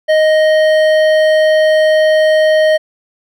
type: tone with hard clipping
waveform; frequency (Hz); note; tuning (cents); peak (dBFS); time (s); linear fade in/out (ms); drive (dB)
sine; 623; D#5; +2; -9; 0.08-2.78; 20; 11
effects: none